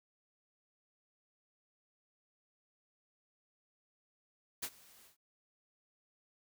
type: noise with ADSR envelope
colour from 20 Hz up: white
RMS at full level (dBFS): -37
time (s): 4.62-5.17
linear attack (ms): 13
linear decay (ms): 60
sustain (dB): -24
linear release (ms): 120
effects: none